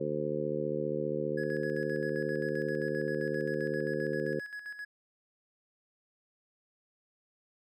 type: harmonic tone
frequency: 75 Hz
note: D2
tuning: 37 cents sharp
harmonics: 2 / 3 / 4 / 5 / 6 / 7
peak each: -39 / -40 / -40 / -36 / -36 / -36 dBFS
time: 0-4.4 s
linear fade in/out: 10 ms
type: tone with tremolo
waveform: triangle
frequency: 1679 Hz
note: G#6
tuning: 18 cents sharp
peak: -36 dBFS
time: 1.37-4.85 s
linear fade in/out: 10 ms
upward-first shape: square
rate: 7.6 Hz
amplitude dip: 60%
effects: none